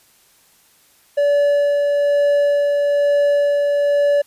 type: tone with tremolo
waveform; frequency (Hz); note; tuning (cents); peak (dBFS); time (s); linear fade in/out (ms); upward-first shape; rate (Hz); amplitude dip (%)
triangle; 575; D5; -37; -10; 1.17-4.22; 10; sine; 1.1; 25
effects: white hiss -54 dBFS RMS until 4.26 s + resampled to 32000 Hz